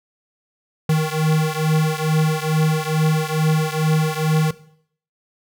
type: beating tone pair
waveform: square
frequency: 155.5 / 157.8 Hz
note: D#3 / D#3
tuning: -1 / +25 cents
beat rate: 2.3 Hz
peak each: -19 / -21 dBFS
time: 0.89-4.51 s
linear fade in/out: 5 ms
effects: noise-tail reverb RT60 0.6 s tail -17 dB re dry